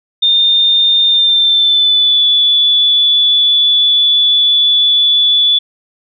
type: tone with pitch glide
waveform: sine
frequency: 3625 to 3451 Hz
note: A#7 to A7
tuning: -49 to -34 cents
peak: -7 dBFS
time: 0.22-5.59 s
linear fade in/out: 10 ms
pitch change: -85 cents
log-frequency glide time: 1.06-2.25 s
effects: none